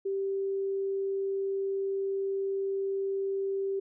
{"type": "tone", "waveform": "sine", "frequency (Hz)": 390.7, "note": "G4", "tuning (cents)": -6, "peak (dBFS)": -28, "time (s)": [0.05, 3.8], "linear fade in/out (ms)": 10, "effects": []}